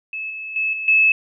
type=tone with level steps; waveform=sine; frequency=2600 Hz; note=E7; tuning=24 cents flat; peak=-25 / -28 / -18 / -24 / -11 dBFS; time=0.13-1.12 s; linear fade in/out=2 ms; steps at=0.3 / 0.56 / 0.73 / 0.88 s; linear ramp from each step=2 ms; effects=none